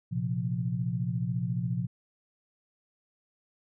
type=chord; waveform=sine; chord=Bb suspended second; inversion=none; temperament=equal; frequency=116.54 / 130.81 / 174.61 Hz; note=Bb2 / C3 / F3; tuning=0 / 0 / 0 cents; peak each=-32 dBFS; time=0.11-1.87 s; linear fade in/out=20 ms; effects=none